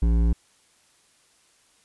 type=tone with hard clipping; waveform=sine; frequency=57 Hz; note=A#1; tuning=38 cents flat; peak=-19 dBFS; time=0.02-0.33 s; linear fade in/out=5 ms; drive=11 dB; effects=white hiss -61 dBFS RMS until 1.84 s + resampled to 24000 Hz